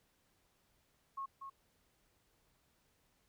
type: tone with echo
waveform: sine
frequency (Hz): 1089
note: C#6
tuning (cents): -31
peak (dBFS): -39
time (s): 1.17-1.26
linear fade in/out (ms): 10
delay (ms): 240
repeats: 1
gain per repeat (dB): -6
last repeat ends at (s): 1.5
effects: pink hiss -75 dBFS RMS until 3.28 s